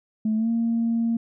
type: tone with pitch glide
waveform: sine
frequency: 217.6 to 230.5 Hz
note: A3 to A#3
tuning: -19 to -19 cents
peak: -19 dBFS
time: 0.25-1.17 s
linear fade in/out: 5 ms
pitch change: +100 cents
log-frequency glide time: 0.36-0.49 s
effects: tanh soft clip ceiling -16 dBFS